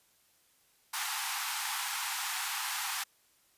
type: high-pass noise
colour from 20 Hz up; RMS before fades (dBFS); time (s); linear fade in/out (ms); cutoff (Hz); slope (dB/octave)
pink; -35; 0.93-3.04; 10; 780; 96
effects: white hiss -68 dBFS RMS until 3.57 s + resampled to 32000 Hz